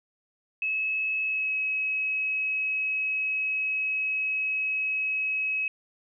sine tone with pitch glide, 2584 to 2560 Hz, E7 to D#7, -35 to +49 cents, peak -25 dBFS, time 0.62-5.68 s, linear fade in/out 2 ms, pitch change -16 cents, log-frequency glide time 1.24-1.55 s, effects none

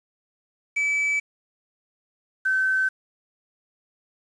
triangle / sine tone pair in turn, 2300 / 1535.1 Hz, D7 / G6, -37 / -37 cents, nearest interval perfect fifth, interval 700 cents, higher first, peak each -19 dBFS, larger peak neither, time 0.76-1.2 / 2.45-2.89 s, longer neither, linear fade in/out 10 ms, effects resampled to 22050 Hz + 8-bit

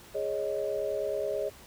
sine chord, Ab suspended fourth, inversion none, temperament just, 415.3 / 553.7 / 623 Hz, Ab4 / Db5 / Eb5, 0 / -2 / +2 cents, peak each -33 / -33 / -33 dBFS, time 0.14-1.5 s, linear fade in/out 20 ms, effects pink hiss -52 dBFS RMS until 1.66 s

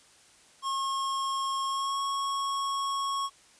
square tone with pitch glide, 1083 to 1101.3 Hz, C#6 to C#6, -41 to -12 cents, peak -29 dBFS, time 0.62-3.3 s, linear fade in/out 50 ms, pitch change +29 cents, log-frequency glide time 1.67-1.99 s, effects white hiss -58 dBFS RMS until 3.59 s + resampled to 22050 Hz

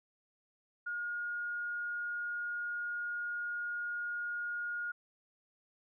sine tone, 1430 Hz, F6, 41 cents sharp, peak -35 dBFS, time 0.86-4.92 s, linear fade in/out 10 ms, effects none

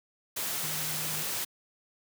sine tone in noise, 155.56 Hz, D#3, in tune, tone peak -41 dBFS, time 0.62-1.23 s, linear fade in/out 10 ms, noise white, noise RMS -33 dBFS, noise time 0.36-1.45 s, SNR -11 dB, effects high-pass 100 Hz 12 dB/octave

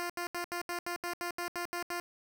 10% pulse tone bursts, 349.2 Hz, F4, in tune, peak -26 dBFS, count 12, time 0-2 s, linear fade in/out 0 ms, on 97 ms, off 76 ms, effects none

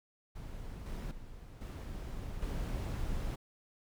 brown noise with level steps, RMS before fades -44 / -39 / -49 / -41 / -36 dBFS, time 0.35-3.36 s, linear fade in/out 10 ms, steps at 0.86 / 1.11 / 1.61 / 2.42 s, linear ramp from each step 2 ms, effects none

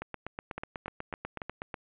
two click trains, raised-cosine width 0.5 ms, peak -21 / -21 dBFS, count 15 / 4, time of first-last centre 0.02-1.742 / 0.58-1.418 s, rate 8.13 / 3.58 Hz, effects resampled to 8000 Hz + 9-bit

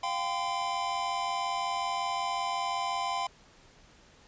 square chord, F suspended second, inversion none, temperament equal with one note detuned, 698.5 / 784 / 1020.8 Hz, F5 / G5 / C6, 0 / 0 / -43 cents, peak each -37 / -35 / -33 dBFS, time 0.03-3.27 s, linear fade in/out 5 ms, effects pink hiss -58 dBFS RMS until 4.27 s + resampled to 16000 Hz

